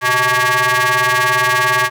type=ring-modulated tone; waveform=sawtooth; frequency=254.3 Hz; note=C4; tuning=49 cents flat; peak=-5 dBFS; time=0.01-1.9 s; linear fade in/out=50 ms; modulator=1390 Hz; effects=none